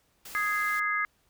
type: noise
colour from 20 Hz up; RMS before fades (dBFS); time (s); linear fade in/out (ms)
white; -44; 0.25-0.8; 5
type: harmonic tone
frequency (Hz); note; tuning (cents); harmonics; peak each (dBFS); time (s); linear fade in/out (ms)
415.3; G#4; 0; 3 / 4 / 5; -30 / -30 / -30; 0.35-1.05; 0
effects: pink hiss -69 dBFS RMS until 1.29 s